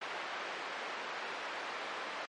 white band-pass noise, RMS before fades -41 dBFS, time 0.01-2.26 s, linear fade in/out 10 ms, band 440 to 1900 Hz, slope 12 dB/octave, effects low-pass 6000 Hz 12 dB/octave + MP3 48 kbps

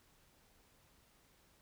silence, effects pink hiss -69 dBFS RMS until 1.61 s

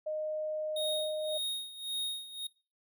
sine tone, 617 Hz, D#5, 15 cents flat, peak -32 dBFS, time 0.06-1.38 s, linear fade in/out 10 ms
square tone with tremolo, 3729 Hz, A#7, in tune, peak -32 dBFS, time 0.76-2.47 s, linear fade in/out 5 ms, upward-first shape sine, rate 1.8 Hz, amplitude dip 80%
effects noise-tail reverb RT60 0.4 s tail -25 dB re dry

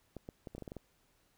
clicks, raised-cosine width 2 ms, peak -30 dBFS, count 9, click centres 0.167 / 0.289 / 0.472 / 0.55 / 0.581 / 0.623 / 0.678 / 0.719 / 0.767 s, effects pink hiss -72 dBFS RMS until 1.37 s

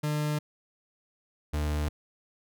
40% pulse tone pair in turn, 150 / 75 Hz, D3 / D2, +37 / +37 cents, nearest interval octave, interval 1200 cents, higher first, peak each -26 dBFS, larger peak neither, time 0.03-0.39 / 1.53-1.89 s, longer neither, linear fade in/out 10 ms, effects none

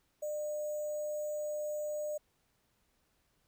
sine tone with sample-and-hold, 601 Hz, D5, 40 cents sharp, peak -34 dBFS, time 0.22-2.18 s, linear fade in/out 10 ms, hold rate 7350 Hz, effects pink hiss -75 dBFS RMS until 3.47 s

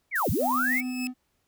sine linear two-way sweep, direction down then up, 2350 to 61.4 to 2350 Hz, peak -23 dBFS, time 0.11-0.83 s, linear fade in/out 50 ms, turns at 0.3 s
violet noise, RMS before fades -36 dBFS, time 0.15-0.81 s, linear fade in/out 10 ms
triangle tone with tremolo, 252.5 Hz, B3, 39 cents sharp, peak -26 dBFS, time 0.38-1.14 s, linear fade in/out 50 ms, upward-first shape sine, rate 6.6 Hz, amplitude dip 25%
sawtooth tone with exponential growth, 2597 Hz, E7, 26 cents flat, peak -28 dBFS, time 0.38-1.07 s, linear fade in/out 0 ms, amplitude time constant 150 ms
effects pink hiss -73 dBFS RMS until 1.47 s

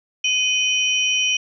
sine tone cluster, 2491 / 3038 / 5750 Hz, D#7 / F#7 / F8, +1 / +45 / +50 cents, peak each -20 / -20 / -26 dBFS, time 0.24-1.37 s, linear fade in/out 5 ms, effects none

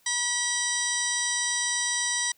harmonic tone with a mistuned harmonic, 968 Hz, B5, 35 cents flat, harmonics 1 / 2 / 3 / 4 / 5 / 6 / 8 / 9, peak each -38 / -31 / -37 / -34 / -36 / -30 / -33 / -33 dBFS, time 0.06-2.32 s, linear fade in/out 5 ms, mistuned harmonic 3, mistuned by +140 cents, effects white hiss -63 dBFS RMS until 2.37 s

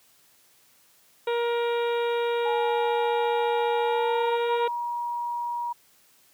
harmonic tone, 472.3 Hz, A#4, 23 cents sharp, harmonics 1 / 2 / 3 / 4 / 5 / 6 / 7 / 8, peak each -24 / -31 / -37 / -42 / -39 / -44 / -45 / -42 dBFS, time 1.27-4.68 s, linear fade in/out 5 ms
sine tone with pitch glide, 850 to 954.1 Hz, G#5 to A#5, +40 to +40 cents, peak -27 dBFS, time 2.45-5.73 s, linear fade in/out 10 ms, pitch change +200 cents, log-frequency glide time 3.8-4.49 s
effects white hiss -60 dBFS RMS until 6.33 s + high-pass 80 Hz 12 dB/octave

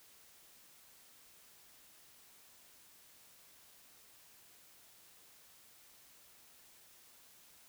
silence, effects white hiss -62 dBFS RMS until 7.68 s

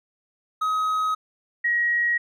triangle / sine tone pair in turn, 1267 / 1898.4 Hz, D#6 / A#6, +31 / +31 cents, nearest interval perfect fifth, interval 700 cents, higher second, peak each -19 dBFS, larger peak neither, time 0.61-1.15 / 1.64-2.18 s, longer neither, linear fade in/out 10 ms, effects none

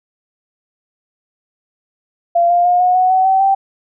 sine tone with pitch steps, 688 / 700.4 / 713.1 / 726 / 739.1 / 752.4 / 766 / 779.9 Hz, F5 / F5 / F5 / F#5 / F#5 / F#5 / G5 / G5, -26 / +5 / +36 / -33 / -2 / +29 / -40 / -9 cents, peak -9 dBFS, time 2.35-3.55 s, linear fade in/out 10 ms, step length 150 ms, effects none

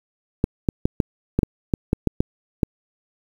clicks, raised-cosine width 3 ms, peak -4 dBFS, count 11, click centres 0.441 / 0.688 / 0.855 / 1.002 / 1.39 / 1.432 / 1.738 / 1.931 / 2.073 / 2.205 / 2.632 s, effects 7-bit

